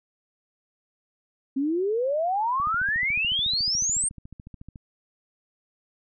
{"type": "exponential sweep", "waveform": "sine", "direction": "up", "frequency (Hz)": [261.6, 8870], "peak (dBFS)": -22, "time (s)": [1.56, 4.09], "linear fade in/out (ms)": 10}
{"type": "click train", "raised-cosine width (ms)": 5, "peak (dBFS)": -29, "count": 31, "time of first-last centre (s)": [2.6, 4.758], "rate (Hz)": 13.9}
{"effects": []}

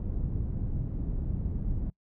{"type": "low-pass noise", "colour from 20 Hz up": "pink", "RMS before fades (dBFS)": -31, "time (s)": [0, 1.9], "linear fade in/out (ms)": 2, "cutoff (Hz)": 170, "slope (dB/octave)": 12, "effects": ["noise-tail reverb RT60 0.1 s tail -23 dB re dry"]}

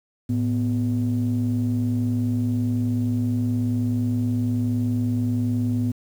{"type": "ring-modulated tone", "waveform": "triangle", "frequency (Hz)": 69.3, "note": "C#2", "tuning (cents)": 0, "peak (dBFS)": -14, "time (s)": [0.29, 5.92], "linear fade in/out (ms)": 10, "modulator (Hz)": 178, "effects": ["tanh soft clip ceiling -13 dBFS", "8-bit"]}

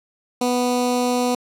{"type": "tone with notch filter", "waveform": "15% pulse", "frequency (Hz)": 246.9, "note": "B3", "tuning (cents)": 0, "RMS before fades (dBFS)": -20, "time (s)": [0.41, 1.35], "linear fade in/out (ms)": 5, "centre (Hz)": 1800, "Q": 0.88, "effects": ["low-pass 12000 Hz 12 dB/octave"]}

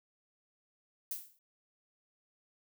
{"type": "noise with exponential decay", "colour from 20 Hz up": "violet", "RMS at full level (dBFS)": -35, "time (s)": [1.11, 1.39], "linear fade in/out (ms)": 2, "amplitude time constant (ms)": 59, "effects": []}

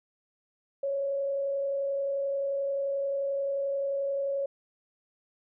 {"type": "tone with frequency modulation", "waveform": "sine", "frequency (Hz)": 554.4, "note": "C#5", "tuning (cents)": 0, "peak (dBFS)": -27, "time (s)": [0.83, 4.46], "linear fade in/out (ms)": 5, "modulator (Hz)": 31.4, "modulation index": 0.24, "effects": []}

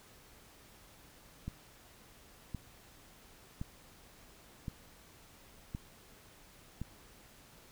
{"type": "click train", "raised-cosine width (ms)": 5, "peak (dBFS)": -26, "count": 6, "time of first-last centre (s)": [1.48, 6.816], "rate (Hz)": 0.937, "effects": ["pink hiss -59 dBFS RMS until 7.71 s"]}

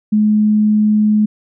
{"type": "tone", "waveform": "sine", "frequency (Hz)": 212.3, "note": "G#3", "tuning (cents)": 38, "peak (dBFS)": -9, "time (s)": [0.12, 1.26], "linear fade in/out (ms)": 10, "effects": []}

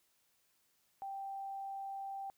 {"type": "tone", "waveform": "sine", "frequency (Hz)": 784, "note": "G5", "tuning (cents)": 0, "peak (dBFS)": -40, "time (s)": [1.02, 2.3], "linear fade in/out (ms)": 0, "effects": ["white hiss -75 dBFS RMS until 2.37 s"]}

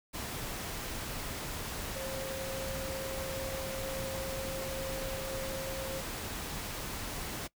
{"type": "tone in noise", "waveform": "sine", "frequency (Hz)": 534, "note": "C5", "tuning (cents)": 35, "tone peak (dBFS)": -38, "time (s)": [1.95, 6.02], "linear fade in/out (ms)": 20, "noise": "pink", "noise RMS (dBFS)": -39, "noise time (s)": [0.13, 7.48], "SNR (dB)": -2, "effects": ["noise-tail reverb RT60 0.1 s tail -21 dB re dry"]}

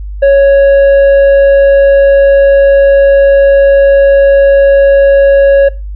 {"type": "tone with tanh clipping", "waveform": "triangle", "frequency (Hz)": 554.4, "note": "C#5", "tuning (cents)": 0, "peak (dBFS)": -3, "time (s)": [0.22, 5.69], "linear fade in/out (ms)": 10, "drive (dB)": 10, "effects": ["noise-tail reverb RT60 0.3 s tail -21 dB re dry", "added 50 Hz sine -18 dBFS peak until 5.95 s"]}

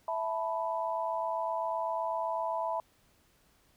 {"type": "chord", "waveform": "sine", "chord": "E suspended fourth", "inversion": "none", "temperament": "equal", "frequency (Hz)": [659.3, 880, 987.8], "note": ["E5", "A5", "B5"], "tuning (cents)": [0, 0, 0], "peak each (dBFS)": [-34, -36, -34], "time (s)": [0.08, 2.8], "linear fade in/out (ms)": 2, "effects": ["pink hiss -67 dBFS RMS until 3.76 s"]}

